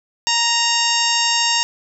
harmonic tone with a mistuned harmonic, 932.3 Hz, A#5, in tune, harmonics 1 / 2 / 3 / 4 / 5 / 6 / 7 / 8, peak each -22 / -25 / -21 / -24 / -25 / -22 / -25 / -26 dBFS, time 0.27-1.63 s, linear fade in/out 0 ms, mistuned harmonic 6, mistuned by -47 cents, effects none

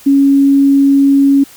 sine tone, 277.2 Hz, C#4, in tune, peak -5 dBFS, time 0.06-1.44 s, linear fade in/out 10 ms, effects white hiss -39 dBFS RMS until 1.56 s

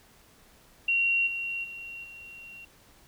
sine tone with level steps, 2748 Hz, F7, 29 cents flat, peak -22 / -30 / -38 / -43 dBFS, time 0.88-2.65 s, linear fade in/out 5 ms, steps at 1.26 / 1.63 / 2.03 s, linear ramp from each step 20 ms, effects pink hiss -58 dBFS RMS until 3.07 s

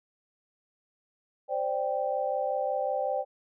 sine chord, C suspended second, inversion none, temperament just, 523.3 / 588.7 / 784.9 Hz, C5 / D5 / G5, 0 / +4 / +2 cents, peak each -31 dBFS, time 1.48-3.25 s, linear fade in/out 50 ms, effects none

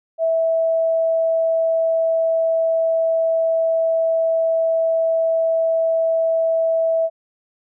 sine tone, 654 Hz, E5, 14 cents flat, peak -15 dBFS, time 0.18-7.1 s, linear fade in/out 50 ms, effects none

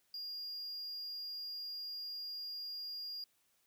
triangle tone, 4826 Hz, D8, 46 cents sharp, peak -40 dBFS, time 0.14-3.24 s, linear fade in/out 2 ms, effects white hiss -75 dBFS RMS until 3.66 s

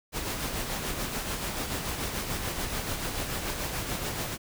pink noise with tremolo, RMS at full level -31 dBFS, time 0.12-4.38 s, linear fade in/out 50 ms, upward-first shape sine, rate 6.9 Hz, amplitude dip 40%, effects none

